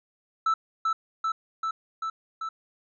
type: tone with echo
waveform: triangle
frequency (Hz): 1318.5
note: E6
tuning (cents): 0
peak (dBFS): -18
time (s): 0.46-0.54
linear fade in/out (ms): 5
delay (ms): 390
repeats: 5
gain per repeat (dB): -2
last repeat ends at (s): 2.49
effects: tanh soft clip ceiling -14 dBFS + resampled to 16000 Hz